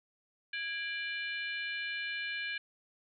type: harmonic tone with a mistuned harmonic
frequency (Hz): 592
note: D5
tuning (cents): +14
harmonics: 3 / 4 / 5 / 6 / 7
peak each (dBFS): -38 / -39 / -43 / -49 / -48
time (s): 0.53-2.58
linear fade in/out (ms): 5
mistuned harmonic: 3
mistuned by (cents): -130
effects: none